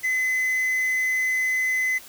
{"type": "tone with quantisation", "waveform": "triangle", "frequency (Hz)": 2030, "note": "B6", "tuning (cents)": 47, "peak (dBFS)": -19, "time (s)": [0.03, 1.99], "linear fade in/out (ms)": 20, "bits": 7, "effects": ["white hiss -45 dBFS RMS until 2.08 s"]}